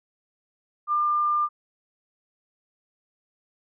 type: tone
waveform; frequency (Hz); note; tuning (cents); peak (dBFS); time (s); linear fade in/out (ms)
sine; 1198; D6; +34; -20; 0.87-1.49; 50
effects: none